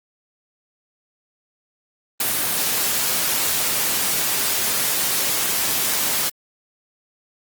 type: noise with ADSR envelope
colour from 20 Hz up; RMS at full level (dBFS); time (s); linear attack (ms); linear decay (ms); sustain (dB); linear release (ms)
white; -19; 2.2-6.3; 4; 27; -2; 19
effects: high-pass 100 Hz 12 dB/octave + Opus 24 kbps